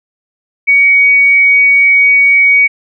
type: tone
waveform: sine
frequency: 2249 Hz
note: C#7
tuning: 24 cents sharp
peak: -4 dBFS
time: 0.67-2.68 s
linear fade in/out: 20 ms
effects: none